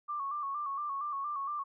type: tone with vibrato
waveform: sine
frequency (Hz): 1144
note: D6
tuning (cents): -46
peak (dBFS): -33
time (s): 0.08-1.64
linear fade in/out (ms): 20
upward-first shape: square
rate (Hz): 4.3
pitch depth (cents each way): 62
effects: none